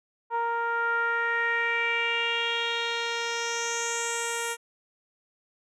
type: tone with low-pass filter sweep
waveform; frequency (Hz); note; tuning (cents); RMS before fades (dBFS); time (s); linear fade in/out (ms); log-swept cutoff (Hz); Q
10% pulse; 466.2; A#4; 0; -28; 0.3-4.57; 50; 1000 to 10000; 3.8
effects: none